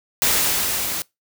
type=noise with level ramp; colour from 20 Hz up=white; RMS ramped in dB=-17 to -26 dBFS; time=0.22-1.02 s; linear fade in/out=0 ms; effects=noise-tail reverb RT60 0.2 s tail -24 dB re dry